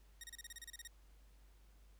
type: tone bursts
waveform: 10% pulse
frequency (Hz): 1871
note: A#6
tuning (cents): +6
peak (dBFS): -39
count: 12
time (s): 0.21-0.875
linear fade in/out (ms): 2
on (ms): 27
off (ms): 31
effects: added 50 Hz sine -61 dBFS peak until 1.99 s + pink hiss -73 dBFS RMS until 1.99 s